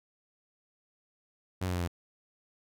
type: tone with pitch steps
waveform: sawtooth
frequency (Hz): 92.6 / 90.43 / 88.32 / 86.25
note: F#2 / F#2 / F2 / F2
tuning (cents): +2 / -39 / +20 / -21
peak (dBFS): -26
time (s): 1.61-1.878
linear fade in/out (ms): 10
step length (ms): 67
effects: none